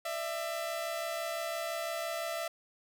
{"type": "tone pair together", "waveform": "sawtooth", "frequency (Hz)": [600, 665.9], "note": ["D5", "E5"], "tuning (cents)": [37, 17], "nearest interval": "major second", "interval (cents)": 180, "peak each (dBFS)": [-37, -31], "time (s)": [0.05, 2.48], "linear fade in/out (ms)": 5, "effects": []}